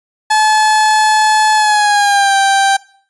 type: tone with pitch glide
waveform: 30% pulse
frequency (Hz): 861 to 785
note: A5 to G5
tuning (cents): -38 to +2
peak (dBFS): -6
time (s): 0.3-2.77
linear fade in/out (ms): 10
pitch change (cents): -160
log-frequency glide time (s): 1.55-2.35
effects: noise-tail reverb RT60 0.5 s tail -21 dB re dry + resampled to 24000 Hz